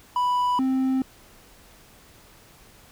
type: tone pair in turn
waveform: triangle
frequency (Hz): 987.8 / 262.5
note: B5 / C4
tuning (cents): 0 / +6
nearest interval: octave + major seventh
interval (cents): 2294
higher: first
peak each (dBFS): -18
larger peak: neither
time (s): 0.16-0.59 / 0.59-1.02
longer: neither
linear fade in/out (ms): 2
effects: pink hiss -52 dBFS RMS until 2.91 s